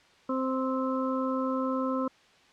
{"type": "harmonic tone", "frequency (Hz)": 261.6, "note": "C4", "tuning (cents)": 0, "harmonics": [1, 2, 4, 5], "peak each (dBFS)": [-29, -32, -35, -36], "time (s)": [0.29, 2.08], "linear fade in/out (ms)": 5, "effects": ["white hiss -59 dBFS RMS until 2.52 s", "low-pass 4000 Hz 12 dB/octave"]}